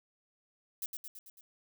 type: noise with echo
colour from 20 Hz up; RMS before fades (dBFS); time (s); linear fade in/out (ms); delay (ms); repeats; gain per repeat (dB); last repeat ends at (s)
violet; -37; 0.82-0.86; 2; 110; 5; -4; 1.41
effects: none